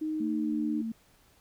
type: tone with pitch glide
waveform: sine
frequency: 311.1 to 304.3 Hz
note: D#4 to D#4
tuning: 0 to -38 cents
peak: -29 dBFS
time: 0.01-0.82 s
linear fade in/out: 10 ms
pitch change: -38 cents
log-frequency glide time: 0.26-0.52 s
type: tone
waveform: sine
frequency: 225.4 Hz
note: A3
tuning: 42 cents sharp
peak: -31 dBFS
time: 0.2-0.92 s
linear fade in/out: 5 ms
effects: pink hiss -63 dBFS RMS until 1.4 s